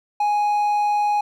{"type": "tone", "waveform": "triangle", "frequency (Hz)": 830.6, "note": "G#5", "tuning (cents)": 0, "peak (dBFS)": -15, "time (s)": [0.2, 1.21], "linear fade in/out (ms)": 5, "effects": []}